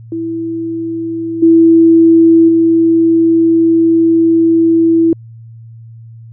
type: tone with level steps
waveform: sine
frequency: 329.6 Hz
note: E4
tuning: in tune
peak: -16 / -3 / -6 dBFS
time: 0.12-5.13 s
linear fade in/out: 2 ms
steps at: 1.42 / 2.48 s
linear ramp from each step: 10 ms
effects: added 114 Hz sine -31 dBFS peak until 6.32 s